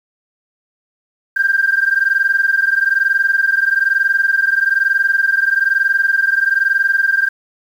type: tone pair together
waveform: sine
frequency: 1576.9 / 1598 Hz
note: G6 / G6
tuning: +10 / +33 cents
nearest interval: unison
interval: 23 cents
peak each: -14 dBFS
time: 1.36-7.29 s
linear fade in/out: 10 ms
effects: tanh soft clip ceiling -4 dBFS + 7-bit